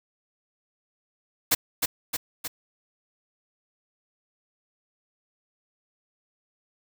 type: noise with echo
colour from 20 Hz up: white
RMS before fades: -20 dBFS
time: 1.51-1.55 s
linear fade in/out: 10 ms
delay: 310 ms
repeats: 3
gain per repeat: -4 dB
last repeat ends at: 2.48 s
effects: none